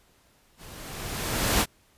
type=noise with level ramp; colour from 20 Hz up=pink; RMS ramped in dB=-47 to -20 dBFS; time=0.57-1.66 s; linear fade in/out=50 ms; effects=pink hiss -62 dBFS RMS until 1.97 s + resampled to 32000 Hz